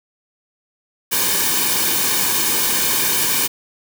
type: noise with comb filter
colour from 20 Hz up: white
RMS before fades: -18 dBFS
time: 1.11-3.48 s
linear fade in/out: 20 ms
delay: 1.5 ms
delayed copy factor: -0.7
effects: none